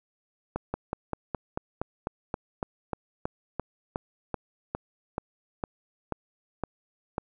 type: slowing click train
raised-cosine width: 1 ms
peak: -15 dBFS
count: 21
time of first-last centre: 0.56-7.181 s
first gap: 180 ms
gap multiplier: 1.06
effects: none